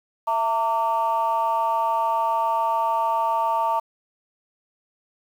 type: tone with amplitude modulation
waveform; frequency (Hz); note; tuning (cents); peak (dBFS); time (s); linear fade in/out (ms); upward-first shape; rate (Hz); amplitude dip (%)
sine; 910; A#5; -42; -14; 0.27-3.8; 10; sine; 247; 100
effects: tanh soft clip ceiling -12 dBFS + 8-bit